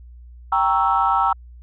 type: chord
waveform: sine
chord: G diminished seventh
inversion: none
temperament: equal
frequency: 784 / 932.3 / 1108.7 / 1318.5 Hz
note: G5 / Bb5 / Db6 / Fb6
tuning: 0 / 0 / 0 / 0 cents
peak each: -20 / -20 / -24 / -19 dBFS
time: 0.52-1.33 s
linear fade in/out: 5 ms
effects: tanh soft clip ceiling -6 dBFS + added 60 Hz sine -39 dBFS peak until 1.62 s